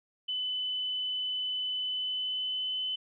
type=tone with pitch glide; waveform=sine; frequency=3010 to 3029 Hz; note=F#7 to F#7; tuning=+29 to +40 cents; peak=-30 dBFS; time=0.28-2.96 s; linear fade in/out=10 ms; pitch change=+11 cents; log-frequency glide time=1.79-2.83 s; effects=none